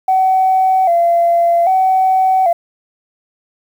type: tone with vibrato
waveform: sine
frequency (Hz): 719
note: F#5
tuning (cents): -50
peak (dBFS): -8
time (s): 0.08-2.53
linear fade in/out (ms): 5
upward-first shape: square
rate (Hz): 0.63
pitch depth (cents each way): 86
effects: tanh soft clip ceiling -4 dBFS + 7-bit